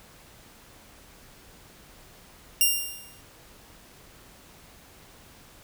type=tone with exponential decay; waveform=5% pulse; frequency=2794 Hz; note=F7; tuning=in tune; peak=-7 dBFS; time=2.61-3.21 s; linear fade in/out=1 ms; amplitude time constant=130 ms; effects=pink hiss -52 dBFS RMS until 5.63 s